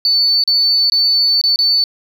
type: tone with dropouts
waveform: triangle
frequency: 4497 Hz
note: C#8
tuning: 24 cents sharp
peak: -7 dBFS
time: 0.05-1.84 s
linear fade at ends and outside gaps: 1 ms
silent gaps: 0.438-0.476 / 0.899-0.92 / 1.414-1.438 / 1.56-1.589 s
effects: tanh soft clip ceiling -8 dBFS